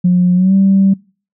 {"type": "tone with pitch glide", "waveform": "sine", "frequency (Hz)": [179.2, 194.29], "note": ["F3", "G3"], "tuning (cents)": [45, -15], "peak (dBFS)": -6, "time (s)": [0.04, 0.94], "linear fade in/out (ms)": 10, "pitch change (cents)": 140, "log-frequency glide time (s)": [0.35, 0.54], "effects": ["noise-tail reverb RT60 0.4 s tail -25 dB re dry", "tanh soft clip ceiling -2 dBFS"]}